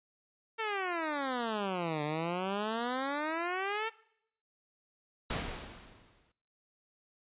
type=exponential two-way sweep; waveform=10% pulse; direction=down then up; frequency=455.6 to 146.83 to 455.6 Hz; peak=-24 dBFS; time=0.58-3.9 s; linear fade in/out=20 ms; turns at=2.03 s
type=noise with exponential decay; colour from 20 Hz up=pink; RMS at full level=-32 dBFS; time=5.3-6.32 s; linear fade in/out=5 ms; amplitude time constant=220 ms
effects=noise-tail reverb RT60 0.7 s tail -21 dB re dry + resampled to 8000 Hz